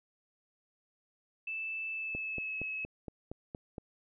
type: tone with pitch glide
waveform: sine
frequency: 2637 to 2578 Hz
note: E7 to E7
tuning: 0 to -39 cents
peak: -35 dBFS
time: 1.47-2.85 s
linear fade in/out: 5 ms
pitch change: -39 cents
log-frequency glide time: 1.91-2.58 s
type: click train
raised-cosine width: 2 ms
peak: -27 dBFS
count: 8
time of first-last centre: 2.15-3.782 s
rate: 4.29 Hz
effects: none